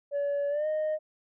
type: tone with pitch glide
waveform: sine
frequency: 570 to 618 Hz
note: C#5 to D#5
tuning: +48 to -12 cents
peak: -24 dBFS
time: 0.11-0.99 s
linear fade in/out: 50 ms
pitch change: +140 cents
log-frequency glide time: 0.49-0.67 s
effects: tanh soft clip ceiling -25 dBFS